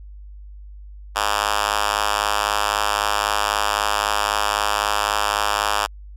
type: tone with high-pass filter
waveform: 5% pulse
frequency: 103.83 Hz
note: G#2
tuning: in tune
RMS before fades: -21 dBFS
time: 1.15-5.87 s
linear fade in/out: 20 ms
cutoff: 980 Hz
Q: 0.99
effects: added 50 Hz sine -36 dBFS peak until 6.16 s + low-pass 12000 Hz 12 dB/octave